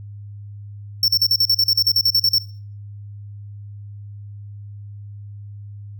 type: tone bursts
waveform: square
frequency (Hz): 5430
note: F8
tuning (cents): -50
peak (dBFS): -13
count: 15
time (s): 1.03-2.383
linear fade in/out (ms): 2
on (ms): 51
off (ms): 42
effects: noise-tail reverb RT60 0.4 s tail -17 dB re dry + added 102 Hz sine -33 dBFS peak until 5.99 s